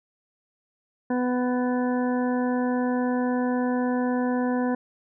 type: harmonic tone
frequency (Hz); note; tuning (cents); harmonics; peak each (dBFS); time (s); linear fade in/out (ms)
249.1; B3; +15; 1 / 2 / 3 / 4 / 6 / 7; -23 / -29 / -33 / -35 / -39 / -40; 1.1-4.75; 5
effects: none